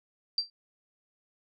sine tone with exponential decay, 4699 Hz, D8, in tune, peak -21 dBFS, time 0.38-0.5 s, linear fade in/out 2 ms, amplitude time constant 25 ms, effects none

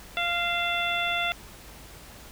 harmonic tone with a mistuned harmonic, 694 Hz, F5, 11 cents flat, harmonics 1 / 2 / 3 / 4 / 5, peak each -31 / -31 / -31 / -31 / -31 dBFS, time 0.17-1.32 s, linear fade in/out 0 ms, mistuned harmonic 4, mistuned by -45 cents, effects added 50 Hz sine -52 dBFS peak until 2.31 s + pink hiss -47 dBFS RMS until 2.31 s

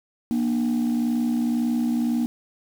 sine tone pair together, 238 / 299.9 Hz, A#3 / D4, +36 / +36 cents, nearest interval major third, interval 400 cents, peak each -19 / -25 dBFS, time 0.31-2.26 s, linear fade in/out 0 ms, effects tanh soft clip ceiling -17 dBFS + 7-bit

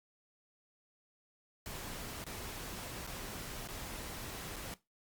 pink noise with dropouts, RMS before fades -44 dBFS, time 1.66-4.74 s, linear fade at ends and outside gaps 1 ms, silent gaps 2.241-2.265 / 3.067-3.073 / 3.674-3.686 / 4.561-4.565 s, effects noise-tail reverb RT60 0.2 s tail -17 dB re dry + Opus 48 kbps

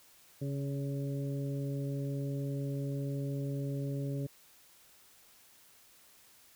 harmonic tone with a mistuned harmonic, 138.9 Hz, C#3, 4 cents sharp, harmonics 1 / 2 / 3 / 4, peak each -34 / -40 / -44 / -46 dBFS, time 0.41-4.27 s, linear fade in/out 10 ms, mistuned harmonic 4, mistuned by +21 cents, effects white hiss -61 dBFS RMS until 6.55 s

